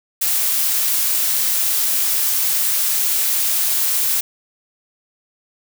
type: noise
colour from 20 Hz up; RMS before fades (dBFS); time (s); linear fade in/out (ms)
blue; -18; 0.21-4.21; 10
effects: none